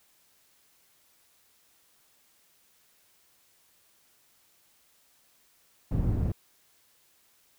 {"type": "low-pass noise", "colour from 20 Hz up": "white", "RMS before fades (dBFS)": -27, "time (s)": [5.91, 6.32], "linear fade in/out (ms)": 5, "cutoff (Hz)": 140, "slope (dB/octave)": 12, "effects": ["white hiss -65 dBFS RMS until 7.58 s"]}